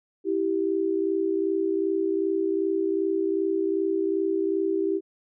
sine tone pair together, 327.4 / 390 Hz, E4 / G4, -12 / -9 cents, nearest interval minor third, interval 303 cents, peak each -26 / -24 dBFS, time 0.24-5.01 s, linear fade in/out 50 ms, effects none

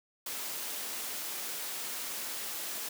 white high-pass noise, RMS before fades -38 dBFS, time 0.26-2.89 s, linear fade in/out 5 ms, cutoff 230 Hz, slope 12 dB/octave, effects none

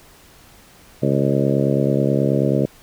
harmonic tone with a mistuned harmonic, 69.3 Hz, C#2, in tune, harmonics 2 / 3 / 4 / 5 / 6 / 7 / 8 / 9, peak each -20 / -22 / -23 / -24 / -25 / -25 / -26 / -27 dBFS, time 1.02-2.66 s, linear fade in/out 10 ms, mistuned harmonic 9, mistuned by -24 cents, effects pink hiss -48 dBFS RMS until 2.82 s

